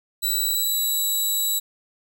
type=tone with pitch glide; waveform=5% pulse; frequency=3951 to 3912 Hz; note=B7 to B7; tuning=0 to -17 cents; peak=-14 dBFS; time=0.22-1.6 s; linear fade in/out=20 ms; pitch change=-17 cents; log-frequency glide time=0.36-1.06 s; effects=none